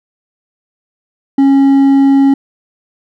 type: tone with hard clipping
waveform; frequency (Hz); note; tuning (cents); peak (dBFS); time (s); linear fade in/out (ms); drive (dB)
triangle; 274.3; C#4; -18; -6; 1.38-2.34; 5; 7
effects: none